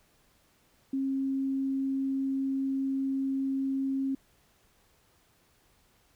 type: tone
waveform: sine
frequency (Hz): 269.5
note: C#4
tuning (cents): -49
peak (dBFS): -27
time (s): 0.93-4.15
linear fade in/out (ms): 5
effects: pink hiss -66 dBFS RMS until 6.15 s